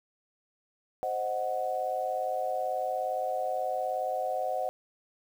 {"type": "chord", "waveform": "sine", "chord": "C diminished", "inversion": "none", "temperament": "equal", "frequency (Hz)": [523.3, 622.3, 740], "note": ["C5", "Eb5", "Gb5"], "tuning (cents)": [0, 0, 0], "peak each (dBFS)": [-34, -34, -31], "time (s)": [1.03, 4.69], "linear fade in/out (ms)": 0, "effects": ["9-bit"]}